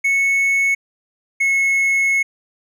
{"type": "tone pair in turn", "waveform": "triangle", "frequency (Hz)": [2205, 2185], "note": ["C#7", "C#7"], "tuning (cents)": [-10, -26], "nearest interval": "unison", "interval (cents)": 16, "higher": "first", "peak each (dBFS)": -12, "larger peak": "neither", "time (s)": [[0.04, 0.75], [1.4, 2.23]], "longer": "second", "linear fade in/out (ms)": 10, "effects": []}